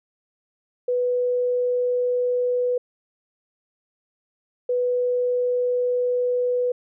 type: tone pair in turn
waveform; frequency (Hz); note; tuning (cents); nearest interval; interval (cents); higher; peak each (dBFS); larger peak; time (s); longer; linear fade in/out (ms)
sine; 493.9 / 493.9; B4 / B4; 0 / 0; unison; 0; neither; -19; neither; 0.88-2.78 / 4.69-6.72; second; 5
effects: none